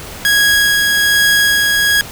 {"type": "tone with tremolo", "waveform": "sawtooth", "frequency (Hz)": 1654, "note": "G#6", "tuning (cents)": -8, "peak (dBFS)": -5, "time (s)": [0.25, 2.01], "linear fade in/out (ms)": 0, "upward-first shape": "sine", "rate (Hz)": 1.2, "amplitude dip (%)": 25, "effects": ["pink hiss -30 dBFS RMS until 2.11 s"]}